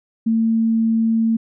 sine tone, 225.4 Hz, A3, 42 cents sharp, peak -14 dBFS, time 0.26-1.37 s, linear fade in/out 10 ms, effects none

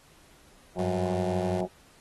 harmonic tone, 91.1 Hz, F#2, 26 cents flat, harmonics 1 / 2 / 4 / 5 / 6 / 7 / 8 / 9, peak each -42 / -31 / -31 / -43 / -37 / -33 / -38 / -39 dBFS, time 0.75-1.68 s, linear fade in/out 50 ms
30% pulse tone with pitch glide, 98 to 97.1 Hz, G2 to G2, 0 to -16 cents, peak -30 dBFS, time 0.79-1.61 s, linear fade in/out 0 ms, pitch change -16 cents, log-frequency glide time 0.93-1.02 s
effects pink hiss -58 dBFS RMS until 2 s + AAC 32 kbps

